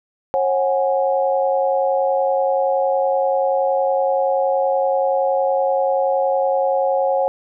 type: chord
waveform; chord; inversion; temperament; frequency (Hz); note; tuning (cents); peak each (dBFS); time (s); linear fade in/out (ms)
sine; C# suspended fourth; none; equal with one note detuned; 542 / 740 / 830.6; C#5 / F#5 / G#5; -39 / 0 / 0; -17 / -21 / -23; 0.34-7.28; 0
effects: none